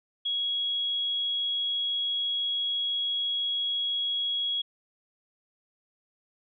sine tone, 3322 Hz, G#7, in tune, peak -26 dBFS, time 0.25-4.62 s, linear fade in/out 10 ms, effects none

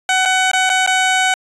15% pulse tone with dropouts, 750 Hz, F#5, 23 cents sharp, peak -6 dBFS, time 0.09-1.34 s, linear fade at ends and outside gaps 2 ms, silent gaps 0.253-0.257 / 0.515-0.533 / 0.694-0.699 / 0.864-0.874 s, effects resampled to 24000 Hz

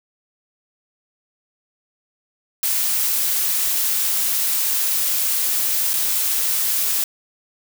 blue noise with dropouts, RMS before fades -20 dBFS, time 2.63-7.04 s, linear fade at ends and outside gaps 2 ms, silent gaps 5.934-5.938 s, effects none

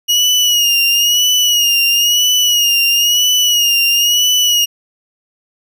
30% pulse tone with vibrato, 2880 Hz, F#7, 47 cents flat, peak -7 dBFS, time 0.08-4.66 s, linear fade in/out 20 ms, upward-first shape sine, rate 1 Hz, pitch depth 61 cents each way, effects none

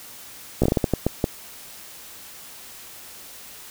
slowing click train, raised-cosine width 2 ms, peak -5 dBFS, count 10, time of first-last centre 0.62-1.242 s, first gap 15 ms, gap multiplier 1.36, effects white hiss -42 dBFS RMS until 3.7 s

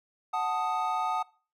triangle chord, D# diminished, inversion first, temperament equal, 740 / 880 / 1244.5 Hz, F#5 / A5 / D#6, 0 / 0 / 0 cents, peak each -29 dBFS, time 0.33-1.23 s, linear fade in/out 10 ms, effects noise-tail reverb RT60 0.4 s tail -23 dB re dry + MP3 96 kbps

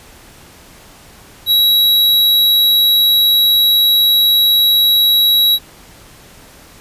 square tone, 3876 Hz, B7, 33 cents flat, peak -9 dBFS, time 1.46-5.59 s, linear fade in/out 50 ms, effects pink hiss -41 dBFS RMS until 6.8 s + resampled to 32000 Hz

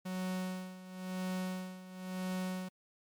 45% pulse tone with tremolo, 185 Hz, F#3, in tune, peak -34 dBFS, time 0.05-2.69 s, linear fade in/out 10 ms, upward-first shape sine, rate 0.97 Hz, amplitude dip 80%, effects MP3 96 kbps

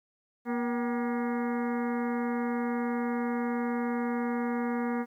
harmonic tone with a mistuned harmonic, 238.6 Hz, A#3, 41 cents sharp, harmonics 1 / 2 / 3 / 4 / 5 / 6 / 7 / 8 / 9, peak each -29 / -35 / -39 / -41 / -43 / -45 / -46 / -47 / -48 dBFS, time 0.45-5.06 s, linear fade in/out 50 ms, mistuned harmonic 3, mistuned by +110 cents, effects 11-bit

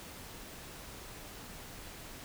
silence, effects pink hiss -48 dBFS RMS until 2.24 s

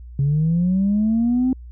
sine linear sweep, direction up, 135.5 to 261.6 Hz, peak -14 dBFS, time 0.19-1.53 s, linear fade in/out 2 ms, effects tanh soft clip ceiling -12 dBFS + added 60 Hz sine -35 dBFS peak until 1.71 s

